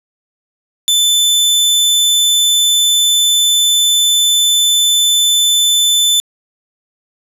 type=tone; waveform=sawtooth; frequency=3520 Hz; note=A7; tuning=in tune; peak=-6 dBFS; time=0.88-6.2 s; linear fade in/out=0 ms; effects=resampled to 32000 Hz + 7-bit